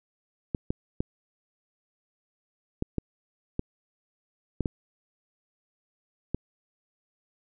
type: clicks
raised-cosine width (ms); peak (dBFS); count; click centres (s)
3; -14; 9; 0.548 / 0.705 / 1.005 / 2.824 / 2.983 / 3.594 / 4.607 / 4.658 / 6.346
effects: none

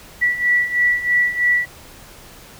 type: beating tone pair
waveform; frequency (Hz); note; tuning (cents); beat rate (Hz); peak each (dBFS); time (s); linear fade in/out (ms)
sine; 1950 / 1953.1; B6 / B6; -23 / -20; 3.1; -20 / -16; 0.21-1.66; 20
effects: pink hiss -42 dBFS RMS until 2.59 s

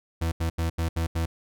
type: tone bursts at uneven times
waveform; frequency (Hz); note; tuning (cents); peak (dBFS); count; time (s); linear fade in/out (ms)
40% pulse; 82.41; E2; 0; -23; 6; 0.21-0.32 / 0.4-0.5 / 0.58-0.7 / 0.78-0.89 / 0.96-1.07 / 1.15-1.26; 10
effects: none

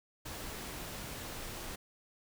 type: noise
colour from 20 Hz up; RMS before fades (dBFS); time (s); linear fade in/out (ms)
pink; -43; 0.25-1.76; 10
effects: none

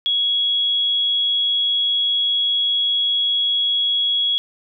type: tone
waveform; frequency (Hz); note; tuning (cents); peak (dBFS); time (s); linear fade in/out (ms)
sine; 3335; G#7; +7; -16; 0.06-4.38; 0
effects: none

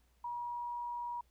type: tone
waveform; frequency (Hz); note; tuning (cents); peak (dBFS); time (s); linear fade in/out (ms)
sine; 959; A#5; +49; -37; 0.24-1.21; 5
effects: added 60 Hz sine -68 dBFS peak until 1.3 s + pink hiss -75 dBFS RMS until 1.3 s

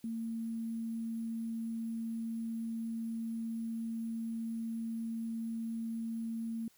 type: tone with sample-and-hold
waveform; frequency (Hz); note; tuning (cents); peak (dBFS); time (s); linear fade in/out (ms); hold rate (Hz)
sine; 227.1; A#3; -45; -35; 0.04-6.68; 2; 11025
effects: white hiss -67 dBFS RMS until 6.77 s

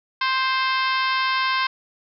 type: harmonic tone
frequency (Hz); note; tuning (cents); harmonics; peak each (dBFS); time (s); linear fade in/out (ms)
524; C5; +2; 2 / 3 / 4 / 5 / 6 / 7 / 8 / 9 / 10; -22 / -26 / -28 / -30 / -32 / -33 / -34 / -35 / -36; 0.21-1.67; 5
effects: none

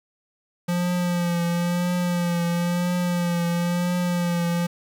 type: tone with vibrato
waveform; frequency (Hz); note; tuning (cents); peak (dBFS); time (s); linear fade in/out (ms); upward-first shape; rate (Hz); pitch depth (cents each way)
square; 174.61; F3; 0; -22; 0.68-4.67; 10; triangle; 0.99; 37
effects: 8-bit

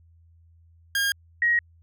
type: tone pair in turn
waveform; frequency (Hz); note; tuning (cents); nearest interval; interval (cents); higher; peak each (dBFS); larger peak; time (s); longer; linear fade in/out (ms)
sawtooth / sine; 1620 / 1891.6; G#6 / A#6; -43 / +25; minor third; 268; second; -18; neither; 0.95-1.12 / 1.42-1.59; neither; 2
effects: added 83 Hz sine -53 dBFS peak until 1.82 s

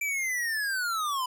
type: linear sweep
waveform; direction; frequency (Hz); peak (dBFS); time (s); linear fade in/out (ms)
square; down; 2349 to 990; -28; 0.01-1.26; 5
effects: none

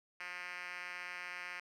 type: tone with band-pass filter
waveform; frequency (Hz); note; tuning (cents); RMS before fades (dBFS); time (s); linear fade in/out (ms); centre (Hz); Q
5% pulse; 178.4; F3; +37; -45; 0.2-1.6; 5; 2300; 2
effects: none

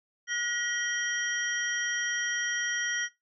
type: tone cluster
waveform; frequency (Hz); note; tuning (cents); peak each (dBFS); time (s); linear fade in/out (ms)
sine; 1445 / 1904 / 3156 / 5720; F#6 / A#6 / G7 / F8; -41 / +36 / +11 / +41; -36 / -31 / -36 / -36; 0.27-3.09; 50
effects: noise-tail reverb RT60 0.2 s tail -19 dB re dry

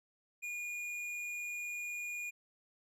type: tone with hard clipping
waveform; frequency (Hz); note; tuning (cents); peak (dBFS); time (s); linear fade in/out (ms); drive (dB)
sine; 2436; D#7; -37; -40; 0.42-2.31; 20; 9
effects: none

